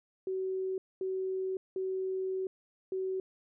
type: tone bursts at uneven times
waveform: sine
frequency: 377.6 Hz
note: F#4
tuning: 35 cents sharp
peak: -31 dBFS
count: 4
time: 0.27-0.78 / 1.01-1.57 / 1.76-2.47 / 2.92-3.2 s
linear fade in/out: 2 ms
effects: none